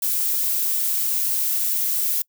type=noise; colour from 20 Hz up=violet; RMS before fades=-22 dBFS; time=0.02-2.22 s; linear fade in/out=5 ms; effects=noise-tail reverb RT60 0.1 s tail -26 dB re dry